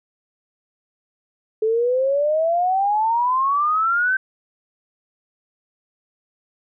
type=exponential sweep; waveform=sine; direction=up; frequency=430.7 to 1560 Hz; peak=-16 dBFS; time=1.62-4.17 s; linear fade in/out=5 ms; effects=none